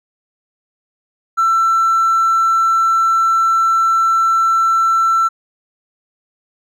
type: tone with hard clipping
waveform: triangle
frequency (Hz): 1340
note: E6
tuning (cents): +28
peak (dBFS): -11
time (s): 1.37-5.29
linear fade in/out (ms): 20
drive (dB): 4
effects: none